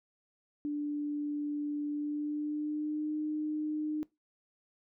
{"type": "tone with pitch glide", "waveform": "sine", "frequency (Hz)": [293.7, 304.8], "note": ["D4", "D#4"], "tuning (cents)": [0, -36], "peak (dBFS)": -31, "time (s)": [0.65, 4.03], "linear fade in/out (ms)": 0, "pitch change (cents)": 64, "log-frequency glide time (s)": [1.89, 3.16], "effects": ["noise-tail reverb RT60 0.2 s tail -21 dB re dry"]}